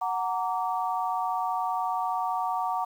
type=chord; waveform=sine; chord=Gb augmented; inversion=none; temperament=just; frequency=740 / 925 / 1156.2 Hz; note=Gb5 / Bb5 / D6; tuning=0 / -14 / -27 cents; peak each=-29 / -30 / -32 dBFS; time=0.01-2.85 s; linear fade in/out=10 ms; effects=9-bit